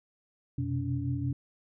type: tone cluster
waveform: sine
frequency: 89.6 / 125.4 / 131.1 / 284.1 Hz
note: F2 / B2 / C3 / C#4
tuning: +45 / +27 / +4 / +43 cents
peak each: -36 / -31 / -38 / -35 dBFS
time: 0.58-1.33 s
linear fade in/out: 5 ms
effects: none